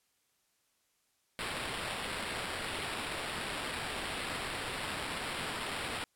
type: noise with sample-and-hold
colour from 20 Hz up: white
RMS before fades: -38 dBFS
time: 1.39-6.04 s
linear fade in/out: 0 ms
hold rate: 6300 Hz
effects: white hiss -75 dBFS RMS until 6.15 s + low-pass 12000 Hz 12 dB/octave